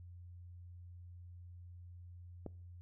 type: click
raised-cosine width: 2 ms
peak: -29 dBFS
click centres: 2.463 s
effects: noise-tail reverb RT60 0.5 s tail -23 dB re dry + added 88 Hz sine -50 dBFS peak until 2.81 s